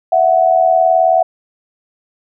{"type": "tone pair together", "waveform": "sine", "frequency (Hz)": [660.9, 740], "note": ["E5", "F#5"], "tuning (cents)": [4, 0], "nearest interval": "major second", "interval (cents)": 196, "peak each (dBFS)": -11, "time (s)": [0.12, 1.23], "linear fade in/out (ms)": 5, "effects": []}